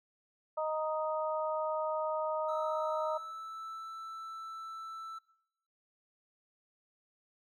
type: harmonic tone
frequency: 311.4 Hz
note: D#4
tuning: 2 cents sharp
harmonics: 2 / 3 / 4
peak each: -33 / -37 / -39 dBFS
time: 0.57-3.18 s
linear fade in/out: 10 ms
type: tone with pitch glide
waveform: triangle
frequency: 1300 to 1324.3 Hz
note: E6 to E6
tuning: -24 to +8 cents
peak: -39 dBFS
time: 2.48-5.19 s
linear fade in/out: 10 ms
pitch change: +32 cents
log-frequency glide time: 2.61-3.91 s
effects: noise-tail reverb RT60 0.8 s tail -21 dB re dry